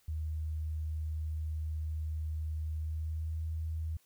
sine tone with pitch glide, 78 to 79.87 Hz, D#2 to D#2, +5 to +46 cents, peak -33 dBFS, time 0.08-3.97 s, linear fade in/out 5 ms, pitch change +41 cents, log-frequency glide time 2.76-3.42 s, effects white hiss -69 dBFS RMS until 4.05 s

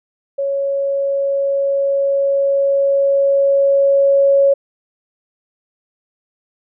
sine tone with level ramp, 554.4 Hz, C#5, in tune, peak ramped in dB -16 to -8 dBFS, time 0.38-4.54 s, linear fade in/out 10 ms, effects none

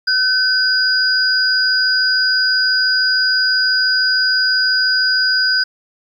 sine tone pair together, 1520 / 4893 Hz, F#6 / D#8, +46 / -30 cents, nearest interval octave + minor sixth, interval 2024 cents, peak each -15 dBFS, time 0.07-5.64 s, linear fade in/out 10 ms, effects 8-bit

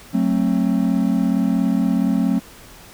triangle chord, F# diminished, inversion none, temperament just, 185 / 222 / 266.4 Hz, F#3 / A3 / C4, 0 / +16 / +31 cents, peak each -18 dBFS, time 0.13-2.4 s, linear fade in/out 20 ms, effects pink hiss -43 dBFS RMS until 2.93 s

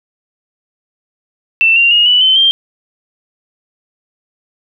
sine tone with pitch steps, 2675 / 2768 / 2864 / 2963 / 3066 / 3172 Hz, E7 / F7 / F7 / F#7 / G7 / G7, +25 / -16 / +43 / +2 / -39 / +20 cents, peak -6 dBFS, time 1.61-2.51 s, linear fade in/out 0 ms, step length 150 ms, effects none

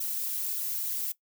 violet noise with flanger, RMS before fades -32 dBFS, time 0-1.12 s, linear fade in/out 5 ms, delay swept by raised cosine 0.39 to 3.69 ms, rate 3.4 Hz, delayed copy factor -0.55, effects noise-tail reverb RT60 0.1 s tail -18 dB re dry

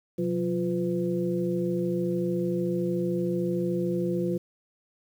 sine tone cluster, 126.5 / 179.9 / 349.4 / 504 Hz, B2 / F#3 / F4 / B4, +42 / -48 / +1 / +35 cents, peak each -37 / -28 / -28 / -33 dBFS, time 0.18-4.38 s, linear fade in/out 10 ms, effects 9-bit

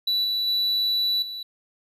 triangle tone with level steps, 3951 Hz, B7, in tune, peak -19 / -21 / -19 / -30 dBFS, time 0.07-1.43 s, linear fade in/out 5 ms, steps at 0.24 / 0.47 / 1.22 s, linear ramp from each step 5 ms, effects resampled to 32000 Hz

